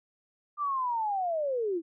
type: linear sweep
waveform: sine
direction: down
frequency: 1200 to 313.6 Hz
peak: -27 dBFS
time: 0.57-1.82 s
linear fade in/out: 50 ms
effects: none